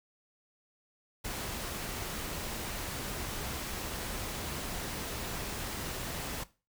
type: noise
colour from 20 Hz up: pink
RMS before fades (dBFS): -38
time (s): 1.24-6.44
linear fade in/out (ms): 10
effects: noise-tail reverb RT60 0.3 s tail -17 dB re dry